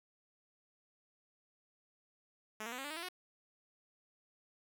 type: tone with pitch steps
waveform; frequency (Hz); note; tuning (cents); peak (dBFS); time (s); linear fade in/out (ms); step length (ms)
5% pulse; 215.6 / 232.4 / 250.5 / 270.1 / 291.1 / 313.8 / 338.3 / 364.7; A3 / A#3 / B3 / C#4 / D4 / D#4 / E4 / F#4; -35 / -5 / +25 / -45 / -15 / +15 / +45 / -25; -30; 2.6-3.088; 5; 61
effects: none